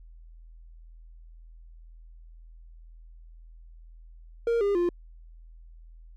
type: tone with pitch steps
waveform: triangle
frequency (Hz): 466.2 / 403.5 / 349.3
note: A#4 / G#4 / F4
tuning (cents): 0 / -50 / 0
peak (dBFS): -20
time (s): 4.47-4.89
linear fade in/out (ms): 2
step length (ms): 140
effects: added 41 Hz sine -46 dBFS peak until 6.16 s